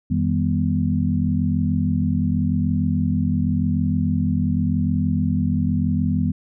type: tone cluster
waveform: sine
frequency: 89.1 / 158.9 / 199.8 / 246.1 Hz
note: F2 / D#3 / G3 / B3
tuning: +35 / +37 / +33 / -6 cents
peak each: -23 dBFS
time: 0.1-6.32 s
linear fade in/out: 10 ms
effects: none